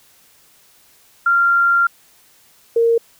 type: tone pair in turn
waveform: sine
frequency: 1386 / 462.5 Hz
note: F6 / A#4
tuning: -14 / -14 cents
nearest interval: octave + perfect fifth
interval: 1900 cents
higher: first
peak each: -11 dBFS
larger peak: neither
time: 1.26-1.87 / 2.76-2.98 s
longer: first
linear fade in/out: 5 ms
effects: white hiss -52 dBFS RMS until 3.19 s